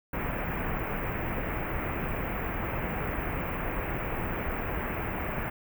pink band-stop noise, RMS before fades -32 dBFS, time 0.13-5.5 s, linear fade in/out 5 ms, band 2500 to 16000 Hz, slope 48 dB/octave, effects none

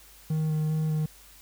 triangle tone with vibrato, 155.56 Hz, D#3, in tune, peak -22 dBFS, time 0.3-1.06 s, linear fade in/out 5 ms, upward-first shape square, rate 2.5 Hz, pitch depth 11 cents each way, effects added 50 Hz sine -56 dBFS peak until 1.41 s + white hiss -53 dBFS RMS until 1.41 s

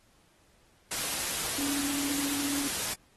sine tone in noise, 282.4 Hz, C#4, 32 cents sharp, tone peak -32 dBFS, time 1.58-2.68 s, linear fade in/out 5 ms, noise white, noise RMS -32 dBFS, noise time 0.91-2.94 s, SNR -3 dB, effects pink hiss -65 dBFS RMS until 3.16 s + AAC 32 kbps

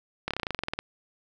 slowing click train, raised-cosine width 0.3 ms, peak -13 dBFS, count 14, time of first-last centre 0.28-0.79 s, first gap 27 ms, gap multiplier 1.06, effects none

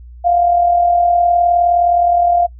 sine tone with amplitude modulation, 698.5 Hz, F5, in tune, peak -7 dBFS, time 0.24-2.47 s, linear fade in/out 20 ms, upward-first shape sine, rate 39.4 Hz, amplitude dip 50%, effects noise-tail reverb RT60 0.1 s tail -24 dB re dry + added 60 Hz sine -33 dBFS peak until 2.59 s

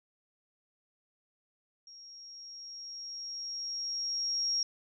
sine tone with level ramp, 5588 Hz, F8, in tune, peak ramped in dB -49 to -27 dBFS, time 1.87-4.63 s, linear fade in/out 2 ms, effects none

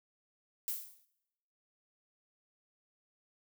violet noise with exponential decay, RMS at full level -33 dBFS, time 0.68-1.05 s, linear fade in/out 0 ms, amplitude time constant 80 ms, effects noise-tail reverb RT60 0.9 s tail -21 dB re dry

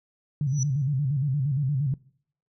sine tone with vibrato, 138.59 Hz, C#3, in tune, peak -22 dBFS, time 0.41-1.94 s, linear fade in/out 2 ms, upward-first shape square, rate 8.6 Hz, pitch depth 110 cents each way
sine tone with exponential growth, 5920 Hz, F#8, in tune, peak -25 dBFS, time 0.47-0.63 s, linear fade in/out 1 ms, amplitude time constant 34 ms
effects noise-tail reverb RT60 0.6 s tail -23 dB re dry

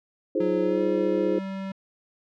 sine chord, F minor seventh, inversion third, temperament just, 314.3 / 349.2 / 419.1 / 523.8 Hz, Eb4 / F4 / Ab4 / C5, +18 / 0 / +16 / +2 cents, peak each -27 dBFS, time 0.35-1.39 s, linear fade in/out 5 ms
square tone with pitch glide, 185 to 192.97 Hz, F#3 to G3, 0 to -27 cents, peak -31 dBFS, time 0.4-1.72 s, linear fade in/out 5 ms, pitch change +73 cents, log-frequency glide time 0.62-0.82 s
effects low-pass 3000 Hz 12 dB/octave

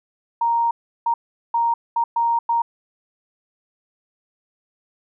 sine tone bursts at uneven times, 932.3 Hz, A#5, in tune, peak -16 dBFS, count 6, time 0.41-0.71 / 1.06-1.14 / 1.54-1.74 / 1.96-2.04 / 2.16-2.39 / 2.49-2.62 s, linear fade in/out 5 ms, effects none

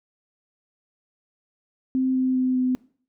sine tone with pitch steps, 260.2 / 258.3 / 256.3 / 254.4 Hz, C4 / C4 / C4 / C4, -9 / -22 / -36 / -48 cents, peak -19 dBFS, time 1.95-2.75 s, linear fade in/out 0 ms, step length 200 ms, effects noise-tail reverb RT60 0.5 s tail -22 dB re dry

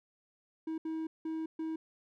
triangle tone bursts at uneven times, 320 Hz, D#4, 49 cents sharp, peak -32 dBFS, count 4, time 0.67-0.78 / 0.85-1.07 / 1.25-1.46 / 1.59-1.76 s, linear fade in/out 5 ms, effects none

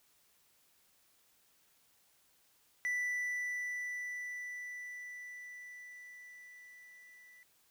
triangle tone with level ramp, 1975.5 Hz, B6, in tune, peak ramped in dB -30 to -55 dBFS, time 2.85-7.43 s, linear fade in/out 0 ms, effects white hiss -70 dBFS RMS until 7.7 s

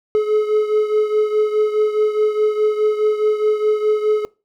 triangle beating tone pair, 425.6 / 430.4 Hz, G#4 / A4, +42 / -38 cents, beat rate 4.8 Hz, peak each -13 / -19 dBFS, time 0.15-4.25 s, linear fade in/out 0 ms, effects noise-tail reverb RT60 0.3 s tail -23 dB re dry

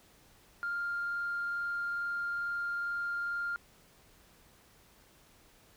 sine tone with frequency modulation, 1400 Hz, F6, 4 cents sharp, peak -31 dBFS, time 0.63-3.56 s, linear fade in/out 0 ms, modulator 22.3 Hz, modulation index 0.2, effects tanh soft clip ceiling -28 dBFS + pink hiss -62 dBFS RMS until 5.76 s

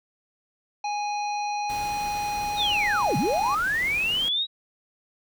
harmonic tone, 828 Hz, G#5, 5 cents flat, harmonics 1 / 3 / 5 / 7, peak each -26 / -36 / -40 / -43 dBFS, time 0.84-3.55 s, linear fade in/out 5 ms
pink noise, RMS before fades -39 dBFS, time 1.69-4.29 s, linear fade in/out 10 ms
sine linear two-way sweep, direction down then up, 3872 to 115.7 to 3872 Hz, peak -22 dBFS, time 2.56-4.47 s, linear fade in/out 50 ms, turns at 3.17 s
effects none

